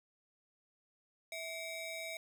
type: ring-modulated tone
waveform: 30% pulse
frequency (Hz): 1480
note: F#6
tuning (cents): 0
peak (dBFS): -35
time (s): 1.32-2.17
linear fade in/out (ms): 2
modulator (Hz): 824
effects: none